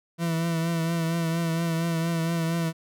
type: tone with vibrato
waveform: 40% pulse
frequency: 165.9 Hz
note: E3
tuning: 11 cents sharp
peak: -23 dBFS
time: 0.18-2.73 s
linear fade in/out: 50 ms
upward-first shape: triangle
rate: 4.3 Hz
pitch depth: 42 cents each way
effects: none